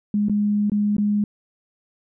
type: tone with dropouts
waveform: sine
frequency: 207.1 Hz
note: G#3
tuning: 5 cents flat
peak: -17 dBFS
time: 0.14-1.24 s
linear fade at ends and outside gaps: 2 ms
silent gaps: 0.285-0.296 / 0.698-0.718 / 0.967-0.982 s
effects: none